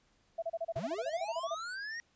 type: tone bursts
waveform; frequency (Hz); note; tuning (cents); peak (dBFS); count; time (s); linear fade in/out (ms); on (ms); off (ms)
sine; 664; E5; +12; -32; 16; 0.38-1.549; 10; 44; 31
type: linear sweep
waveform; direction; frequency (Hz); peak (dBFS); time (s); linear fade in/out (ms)
square; up; 105.3 to 1900; -39; 0.76-2; 0
effects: pink hiss -71 dBFS RMS until 2.15 s + resampled to 16000 Hz